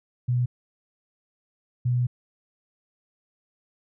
sine tone bursts at uneven times, 123.3 Hz, B2, 2 cents flat, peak -20 dBFS, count 2, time 0.28-0.46 / 1.85-2.07 s, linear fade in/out 10 ms, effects none

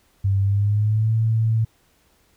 sine tone with pitch glide, 98 to 111.92 Hz, G2 to A2, 0 to +30 cents, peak -16 dBFS, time 0.24-1.65 s, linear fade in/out 10 ms, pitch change +230 cents, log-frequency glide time 0.41-1.14 s, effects pink hiss -61 dBFS RMS until 2.36 s

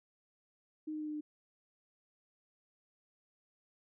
sine tone with pitch steps, 309 / 306.9 / 304.7 / 302.6 / 300.6 Hz, D#4 / D#4 / D#4 / D#4 / D4, -12 / -24 / -36 / -48 / +40 cents, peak -37 dBFS, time 0.87-1.21 s, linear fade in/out 10 ms, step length 68 ms, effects none

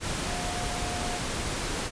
sine tone in noise, 713 Hz, F5, 36 cents sharp, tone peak -36 dBFS, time 0.25-1.21 s, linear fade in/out 50 ms, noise pink, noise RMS -31 dBFS, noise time 0-1.91 s, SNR -8 dB, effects resampled to 22050 Hz

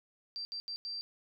sine tone bursts at uneven times, 4699 Hz, D8, in tune, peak -37 dBFS, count 4, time 0.36-0.45 / 0.52-0.6 / 0.68-0.76 / 0.85-1.01 s, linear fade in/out 0 ms, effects none

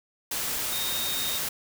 sine tone in noise, 3705 Hz, A#7, 11 cents flat, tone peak -31 dBFS, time 0.72-1.38 s, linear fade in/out 5 ms, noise white, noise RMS -30 dBFS, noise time 0.31-1.49 s, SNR -4 dB, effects none

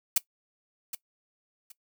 blue noise with echo, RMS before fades -21 dBFS, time 0.16-0.18 s, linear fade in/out 5 ms, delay 770 ms, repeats 2, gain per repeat -13 dB, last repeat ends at 1.72 s, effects noise-tail reverb RT60 0.1 s tail -19 dB re dry

